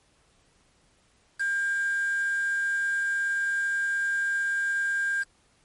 sine tone with quantisation, 1600 Hz, G6, 35 cents sharp, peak -24 dBFS, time 1.39-5.24 s, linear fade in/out 20 ms, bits 6, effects pink hiss -64 dBFS RMS until 5.64 s + MP3 48 kbps

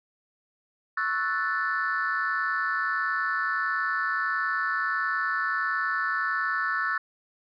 sine chord, F# minor seventh, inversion second, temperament equal, 1108.7 / 1318.5 / 1480 / 1760 Hz, C#6 / E6 / F#6 / A6, 0 / 0 / 0 / 0 cents, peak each -32 / -29 / -29 / -28 dBFS, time 0.97-6.98 s, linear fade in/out 5 ms, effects tanh soft clip ceiling -18 dBFS

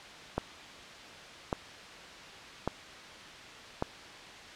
click train, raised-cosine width 1 ms, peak -15 dBFS, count 4, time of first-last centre 0.38-3.824 s, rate 0.871 Hz, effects white hiss -47 dBFS RMS until 4.55 s + low-pass 4000 Hz 12 dB/octave

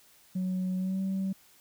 sine tone with pitch glide, 185 to 191.86 Hz, F#3 to G3, 0 to -37 cents, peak -26 dBFS, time 0.35-1.33 s, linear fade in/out 10 ms, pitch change +63 cents, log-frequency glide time 0.77-1.01 s, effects tanh soft clip ceiling -26 dBFS + white hiss -60 dBFS RMS until 1.6 s

